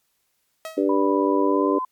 sawtooth tone with exponential decay, 640 Hz, D#5, 49 cents sharp, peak -25 dBFS, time 0.65-0.93 s, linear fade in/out 1 ms, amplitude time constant 60 ms
harmonic tone, 97.8 Hz, G2, 4 cents flat, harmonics 3 / 4 / 5 / 6, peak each -21 / -22 / -25 / -27 dBFS, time 0.77-1.79 s, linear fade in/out 10 ms
sine tone with pitch glide, 987.8 to 1021.5 Hz, B5 to C6, 0 to -42 cents, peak -24 dBFS, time 0.89-1.85 s, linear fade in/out 5 ms, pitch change +58 cents, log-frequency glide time 1.43-1.67 s
effects white hiss -70 dBFS RMS until 1.91 s + MP3 96 kbps

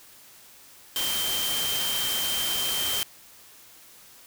sine tone in noise, 3136 Hz, G7, in tune, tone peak -28 dBFS, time 0.96-3.03 s, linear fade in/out 0 ms, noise white, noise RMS -29 dBFS, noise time 0.96-3.03 s, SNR -2 dB, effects white hiss -51 dBFS RMS until 4.26 s

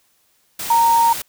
sine tone in noise, 927 Hz, A#5, 10 cents flat, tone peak -11 dBFS, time 0.7-1.13 s, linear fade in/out 5 ms, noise white, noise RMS -27 dBFS, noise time 0.59-1.22 s, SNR +13 dB, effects white hiss -61 dBFS RMS until 1.28 s

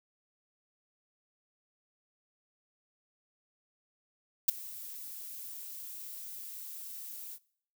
violet noise with ADSR envelope, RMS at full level -21 dBFS, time 4.48-7.39 s, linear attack 8 ms, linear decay 12 ms, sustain -23 dB, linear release 56 ms, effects noise-tail reverb RT60 0.6 s tail -22 dB re dry

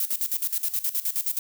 violet noise with tremolo, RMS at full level -25 dBFS, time 0-1.39 s, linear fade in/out 2 ms, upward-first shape square, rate 9.5 Hz, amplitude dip 80%, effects none

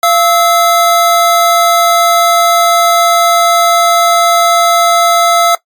square tone pair together, 689.3 / 1302 Hz, F5 / E6, -23 / -22 cents, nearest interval major seventh, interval 1101 cents, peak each -10 dBFS, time 0.03-5.55 s, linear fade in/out 2 ms, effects noise-tail reverb RT60 0.1 s tail -19 dB re dry + AAC 64 kbps

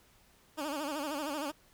15% pulse tone with vibrato, 293.7 Hz, D4, in tune, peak -28 dBFS, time 0.57-1.52 s, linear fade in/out 20 ms, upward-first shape sine, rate 13 Hz, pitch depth 120 cents each way, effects pink hiss -64 dBFS RMS until 1.73 s

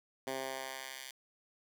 10% pulse tone with high-pass filter sweep, 132.7 Hz, C3, 25 cents sharp, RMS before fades -42 dBFS, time 0.27-1.11 s, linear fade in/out 2 ms, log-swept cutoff 310 to 2700 Hz, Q 0.75, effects none

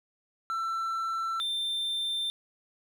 triangle tone pair in turn, 1339 / 3575 Hz, E6 / A7, +27 / +27 cents, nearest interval octave + perfect fourth, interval 1700 cents, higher second, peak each -27 dBFS, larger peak neither, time 0.5-1.4 / 1.4-2.3 s, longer neither, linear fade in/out 0 ms, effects none

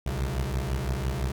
25% pulse beating tone pair, 62.7 / 68.6 Hz, B1 / C#2, +27 / -17 cents, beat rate 5.9 Hz, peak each -26 dBFS, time 0.06-1.32 s, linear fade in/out 5 ms, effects none

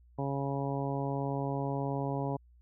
harmonic tone, 138.59 Hz, C#3, in tune, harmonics 1 / 2 / 3 / 4 / 5 / 6 / 7, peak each -34 / -37 / -39 / -40 / -41 / -42 / -42 dBFS, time 0.18-2.37 s, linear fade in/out 10 ms, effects added 60 Hz sine -57 dBFS peak until 2.61 s

